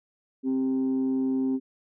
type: tone pair together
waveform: sine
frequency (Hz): 263.3 / 394.5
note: C4 / G4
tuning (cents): +11 / +11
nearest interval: perfect fifth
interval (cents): 700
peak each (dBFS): -22 / -32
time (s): 0.43-1.6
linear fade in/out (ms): 50
effects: tanh soft clip ceiling -19 dBFS